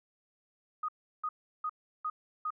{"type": "tone bursts", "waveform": "sine", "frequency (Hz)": 1244.5, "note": "D#6", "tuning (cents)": 0, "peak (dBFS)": -31, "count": 5, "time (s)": [0.83, 2.505], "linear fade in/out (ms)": 5, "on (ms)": 55, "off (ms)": 350, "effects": []}